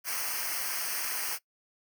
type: noise with comb filter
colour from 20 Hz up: white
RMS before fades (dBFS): -33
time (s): 0.04-1.39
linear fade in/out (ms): 50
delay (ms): 0.27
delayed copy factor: -0.9
effects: noise-tail reverb RT60 0.1 s tail -20 dB re dry